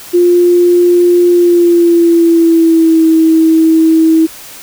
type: tone with pitch glide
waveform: sine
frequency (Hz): 351.5 to 322.3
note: F4 to E4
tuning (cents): +11 to -39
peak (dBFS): -4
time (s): 0.13-4.27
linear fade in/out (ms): 20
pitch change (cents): -150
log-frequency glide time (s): 1.29-3.07
effects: white hiss -31 dBFS RMS until 4.62 s